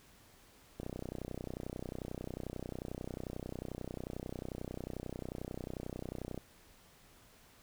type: click train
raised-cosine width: 2 ms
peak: -27 dBFS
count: 175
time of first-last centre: 0.8-6.377 s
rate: 31.2 Hz
effects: pink hiss -62 dBFS RMS until 7.62 s